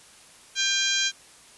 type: harmonic tone with a mistuned harmonic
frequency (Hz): 802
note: G5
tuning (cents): +39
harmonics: 2 / 3 / 4 / 5 / 6 / 7 / 8 / 9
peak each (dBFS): -29 / -31 / -27 / -29 / -34 / -32 / -30 / -36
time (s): 0.55-1.12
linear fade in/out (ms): 50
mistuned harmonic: 2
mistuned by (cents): -33
effects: white hiss -51 dBFS RMS until 1.57 s + resampled to 24000 Hz